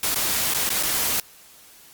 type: noise with dropouts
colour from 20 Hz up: white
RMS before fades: -23 dBFS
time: 0.03-1.2 s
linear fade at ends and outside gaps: 2 ms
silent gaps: 0.146-0.158 / 0.538-0.546 / 0.692-0.702 / 0.828-0.832 s
effects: white hiss -49 dBFS RMS until 1.93 s + Opus 48 kbps